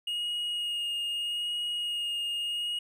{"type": "tone with vibrato", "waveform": "triangle", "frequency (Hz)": 2865, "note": "F7", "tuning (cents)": 44, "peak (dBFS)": -28, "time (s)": [0.07, 2.79], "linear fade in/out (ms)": 5, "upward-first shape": "sine", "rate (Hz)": 0.8, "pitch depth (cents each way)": 14, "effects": []}